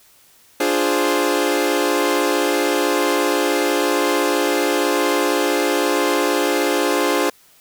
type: chord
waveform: sawtooth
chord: D half-diminished seventh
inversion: none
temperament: equal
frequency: 293.7 / 349.2 / 415.3 / 523.3 Hz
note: D4 / F4 / Ab4 / C5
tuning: 0 / 0 / 0 / 0 cents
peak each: -18 dBFS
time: 0.6-7.3 s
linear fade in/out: 5 ms
effects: white hiss -52 dBFS RMS until 7.6 s